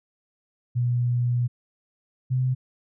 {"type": "tone pair in turn", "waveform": "sine", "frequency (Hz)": [121.8, 128.28], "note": ["B2", "C3"], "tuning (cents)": [-24, -34], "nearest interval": "minor second", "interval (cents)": 90, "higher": "second", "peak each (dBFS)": -20, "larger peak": "neither", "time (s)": [[0.75, 1.48], [2.3, 2.55]], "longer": "first", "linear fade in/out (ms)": 20, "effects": []}